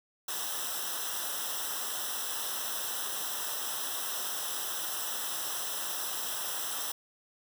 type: noise with comb filter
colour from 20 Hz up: white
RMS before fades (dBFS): -35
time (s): 0.28-6.92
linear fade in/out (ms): 5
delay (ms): 0.44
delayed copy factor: -0.95
effects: none